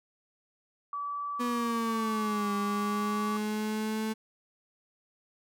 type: tone with vibrato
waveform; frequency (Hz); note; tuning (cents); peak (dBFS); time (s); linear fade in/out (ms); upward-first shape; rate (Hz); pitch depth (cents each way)
sine; 1148; D6; -40; -32; 0.93-3.37; 2; triangle; 0.75; 9
type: linear two-way sweep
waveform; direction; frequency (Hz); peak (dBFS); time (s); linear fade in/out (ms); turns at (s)
35% pulse; down then up; 245 to 203.1 to 219.5; -28; 1.39-4.14; 20; 2.53
effects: none